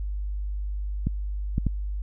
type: clicks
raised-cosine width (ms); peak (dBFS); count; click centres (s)
5; -12; 3; 1.07 / 1.581 / 1.667
effects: added 50 Hz sine -27 dBFS peak until 2.02 s